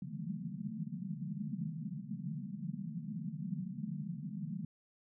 pink band-pass noise, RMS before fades -41 dBFS, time 0.02-4.65 s, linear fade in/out 5 ms, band 140 to 230 Hz, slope 96 dB/octave, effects none

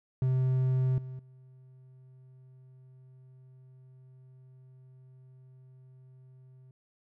triangle tone with level steps, 129.5 Hz, C3, 17 cents flat, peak -22 / -36 / -50 dBFS, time 0.22-6.71 s, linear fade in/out 2 ms, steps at 0.98 / 1.19 s, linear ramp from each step 2 ms, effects none

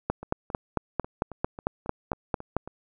two click trains, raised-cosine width 1 ms, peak -10 / -24 dBFS, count 12 / 10, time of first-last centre 0.1-2.566 / 0.23-2.676 s, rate 4.46 / 3.68 Hz, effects none

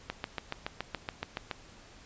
click train, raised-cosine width 0.3 ms, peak -17 dBFS, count 11, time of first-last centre 0.1-1.512 s, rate 7.08 Hz, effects pink hiss -54 dBFS RMS until 2.05 s + resampled to 16000 Hz

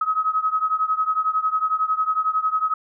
sine beating tone pair, 1270 / 1281 Hz, D#6 / E6, +35 / -50 cents, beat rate 11 Hz, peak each -21 / -23 dBFS, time 0.01-2.74 s, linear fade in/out 5 ms, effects none

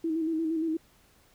sine tone with vibrato, 322.2 Hz, E4, 39 cents flat, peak -26 dBFS, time 0.04-0.77 s, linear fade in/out 5 ms, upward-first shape square, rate 8.6 Hz, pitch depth 39 cents each way, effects pink hiss -62 dBFS RMS until 1.34 s

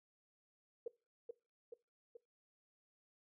sine tone with echo, 468.7 Hz, A#4, 9 cents sharp, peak -38 dBFS, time 0.86-0.88 s, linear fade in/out 5 ms, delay 430 ms, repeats 3, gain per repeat -4 dB, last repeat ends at 2.17 s, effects noise-tail reverb RT60 0.3 s tail -21 dB re dry

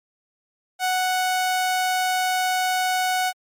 sawtooth tone, 740 Hz, F#5, in tune, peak -16 dBFS, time 0.79-3.33 s, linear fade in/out 50 ms, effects MP3 64 kbps

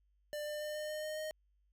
square tone with pitch steps, 595 / 599.1 / 603.3 / 607.5 / 611.7 / 616 / 620.3 Hz, D5 / D5 / D5 / D#5 / D#5 / D#5 / D#5, +22 / +34 / +46 / -42 / -30 / -17 / -5 cents, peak -39 dBFS, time 0.33-1.31 s, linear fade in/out 0 ms, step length 140 ms, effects added 50 Hz sine -70 dBFS peak until 1.72 s

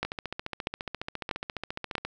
two click trains, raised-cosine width 0.3 ms, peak -17 / -12 dBFS, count 30 / 4, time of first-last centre 0.05-2.05 / 0.03-1.953 s, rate 14.5 / 1.56 Hz, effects none

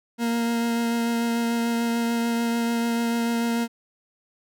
40% pulse tone with vibrato, 233.1 Hz, A#3, in tune, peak -21 dBFS, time 0.18-3.68 s, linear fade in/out 50 ms, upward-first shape triangle, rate 6.8 Hz, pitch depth 14 cents each way, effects none

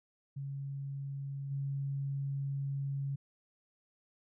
sine tone with level steps, 138.59 Hz, C#3, in tune, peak -37 / -33 dBFS, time 0.36-3.16 s, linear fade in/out 10 ms, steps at 1.5 s, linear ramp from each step 20 ms, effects none

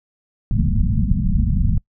pink low-pass noise, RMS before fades -17 dBFS, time 0.51-1.78 s, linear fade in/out 2 ms, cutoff 230 Hz, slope 96 dB/octave, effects noise-tail reverb RT60 0.1 s tail -24 dB re dry

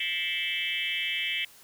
sine tone with frequency modulation, 2637 Hz, E7, in tune, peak -27 dBFS, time 0-1.45 s, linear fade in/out 5 ms, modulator 171 Hz, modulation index 3.9, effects white hiss -54 dBFS RMS until 1.63 s

